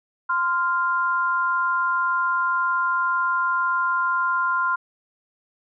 sine tone pair together, 1038.8 / 1396.9 Hz, C6 / F6, -13 / 0 cents, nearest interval perfect fourth, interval 513 cents, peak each -22 dBFS, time 0.29-4.76 s, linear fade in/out 10 ms, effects none

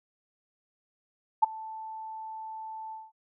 sine tone with ADSR envelope, 880 Hz, A5, in tune, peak -14 dBFS, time 1.42-3.12 s, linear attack 14 ms, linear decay 15 ms, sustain -23 dB, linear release 200 ms, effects none

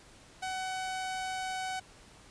sawtooth tone, 751 Hz, F#5, 26 cents sharp, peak -30 dBFS, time 0.42-1.8 s, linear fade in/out 10 ms, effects pink hiss -56 dBFS RMS until 2.3 s + resampled to 22050 Hz

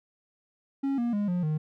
triangle tone with pitch steps, 274.5 / 237.6 / 205.6 / 177.99 / 154.06 Hz, C#4 / A#3 / G#3 / F3 / D#3, -17 / +33 / -17 / +33 / -17 cents, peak -23 dBFS, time 0.83-1.58 s, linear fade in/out 10 ms, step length 150 ms, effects none

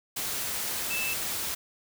sine tone in noise, 2637 Hz, E7, in tune, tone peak -30 dBFS, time 0.9-1.14 s, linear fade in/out 10 ms, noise white, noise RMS -32 dBFS, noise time 0.16-1.55 s, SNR -1 dB, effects none

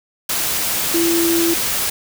sine tone in noise, 336.1 Hz, E4, 34 cents sharp, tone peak -15 dBFS, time 0.94-1.54 s, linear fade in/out 5 ms, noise white, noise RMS -20 dBFS, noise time 0.29-1.9 s, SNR +2 dB, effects none

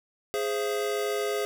square chord, Ab augmented, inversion none, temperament equal with one note detuned, 415.3 / 523.3 / 674.3 Hz, Ab4 / C5 / E5, 0 / 0 / +39 cents, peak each -29 / -34 / -35 dBFS, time 0.34-1.45 s, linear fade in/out 0 ms, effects none

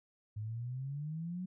sine exponential sweep, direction up, 103.83 to 187.2 Hz, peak -37 dBFS, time 0.36-1.46 s, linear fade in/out 10 ms, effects none

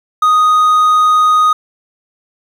triangle tone, 1244.5 Hz, D#6, in tune, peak -5 dBFS, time 0.22-1.53 s, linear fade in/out 5 ms, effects 7-bit

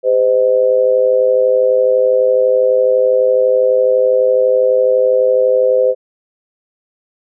sine tone with amplitude modulation, 513 Hz, C5, 34 cents flat, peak -5 dBFS, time 0.03-5.95 s, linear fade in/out 50 ms, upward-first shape sine, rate 112 Hz, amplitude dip 80%, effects none

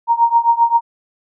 sine tone with tremolo, 932.3 Hz, A#5, in tune, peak -6 dBFS, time 0.07-0.81 s, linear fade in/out 50 ms, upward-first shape triangle, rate 7.6 Hz, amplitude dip 95%, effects none

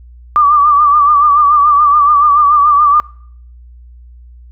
sine tone with vibrato, 1174.7 Hz, D6, in tune, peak -5 dBFS, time 0.36-3 s, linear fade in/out 0 ms, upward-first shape sine, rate 7 Hz, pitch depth 61 cents each way, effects noise-tail reverb RT60 0.6 s tail -24 dB re dry + added 60 Hz sine -34 dBFS peak until 4.51 s

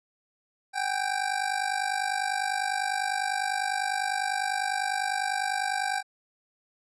25% pulse ring-modulated tone, 784 Hz, G5, in tune, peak -20 dBFS, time 0.73-6.03 s, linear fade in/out 50 ms, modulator 25 Hz, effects resampled to 24000 Hz

